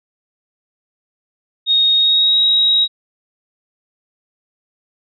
sine tone with pitch glide, 3729 to 3812 Hz, A#7 to A#7, 0 to +38 cents, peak -10 dBFS, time 1.66-2.88 s, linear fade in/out 50 ms, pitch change +38 cents, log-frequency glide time 1.95-2.39 s, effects none

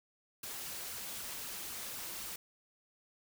white noise with flanger, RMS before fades -43 dBFS, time 0.43-2.36 s, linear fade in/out 5 ms, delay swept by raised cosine 0.66 to 6.16 ms, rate 3.9 Hz, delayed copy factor +0.5, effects none

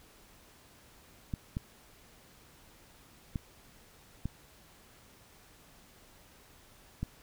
clicks, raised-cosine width 5 ms, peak -21 dBFS, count 5, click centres 1.338 / 1.569 / 3.358 / 4.256 / 7.03 s, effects pink hiss -59 dBFS RMS until 7.22 s

